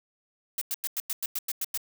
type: noise bursts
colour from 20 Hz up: blue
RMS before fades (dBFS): -30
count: 10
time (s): 0.58-1.775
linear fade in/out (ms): 2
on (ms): 34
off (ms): 95
effects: none